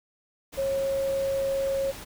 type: tone in noise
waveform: sine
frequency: 545 Hz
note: C#5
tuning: 29 cents flat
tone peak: -24 dBFS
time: 0.57-1.92 s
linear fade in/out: 20 ms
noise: pink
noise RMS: -41 dBFS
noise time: 0.52-2.05 s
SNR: +14 dB
effects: none